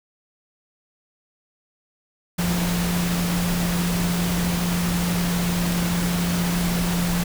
sine tone in noise, 174.61 Hz, F3, in tune, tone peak -21 dBFS, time 2.38-7.24 s, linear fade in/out 10 ms, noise pink, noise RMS -27 dBFS, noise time 2.38-7.24 s, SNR +3 dB, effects none

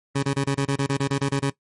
20% pulse tone bursts, 138.59 Hz, C#3, in tune, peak -15 dBFS, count 13, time 0.15-1.503 s, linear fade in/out 10 ms, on 81 ms, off 25 ms, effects noise-tail reverb RT60 0.1 s tail -18 dB re dry + MP3 48 kbps

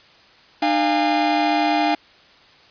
45% pulse tone cluster, 302.4 / 695 / 817 Hz, D#4 / F5 / G#5, -49 / -9 / -29 cents, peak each -21 dBFS, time 0.62-1.95 s, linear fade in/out 5 ms, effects white hiss -50 dBFS RMS until 2.7 s + resampled to 11025 Hz

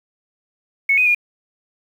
sine tone with pitch steps, 2205 / 2500 / 2428 Hz, C#7 / D#7 / D#7, -10 / +8 / -43 cents, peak -12 dBFS, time 0.89-1.148 s, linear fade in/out 5 ms, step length 86 ms, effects 7-bit

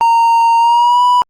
triangle tone with pitch glide, 924 to 984.6 Hz, A#5 to B5, -16 to -6 cents, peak -5 dBFS, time 0.01-1.22 s, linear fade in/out 0 ms, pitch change +110 cents, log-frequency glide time 0.58-1.03 s, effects Opus 24 kbps

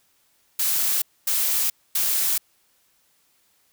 blue noise bursts, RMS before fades -22 dBFS, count 3, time 0.59-2.38 s, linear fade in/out 5 ms, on 430 ms, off 250 ms, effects white hiss -64 dBFS RMS until 3.72 s

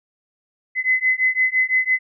sine beating tone pair, 2029 / 2034.9 Hz, B6 / C7, +46 / -49 cents, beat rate 5.9 Hz, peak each -19 dBFS, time 0.75-1.99 s, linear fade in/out 50 ms, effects none

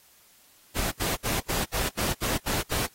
pink noise bursts, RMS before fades -28 dBFS, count 9, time 0.75-2.872 s, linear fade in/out 20 ms, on 170 ms, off 74 ms, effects white hiss -58 dBFS RMS until 2.94 s + AAC 48 kbps

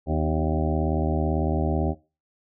harmonic tone with a mistuned harmonic, 78 Hz, D#2, 5 cents sharp, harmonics 1 / 2 / 3 / 4 / 5 / 7 / 8 / 9 / 10, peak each -25 / -28 / -30 / -31 / -32 / -33 / -34 / -35 / -35 dBFS, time 0.06-1.95 s, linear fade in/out 50 ms, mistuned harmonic 3, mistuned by +51 cents, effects noise-tail reverb RT60 0.3 s tail -19 dB re dry

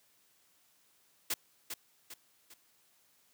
white noise with echo, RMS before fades -33 dBFS, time 1.3-1.34 s, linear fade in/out 5 ms, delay 400 ms, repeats 3, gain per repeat -7 dB, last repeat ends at 2.54 s, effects white hiss -69 dBFS RMS until 3.33 s + high-pass 80 Hz 12 dB/octave

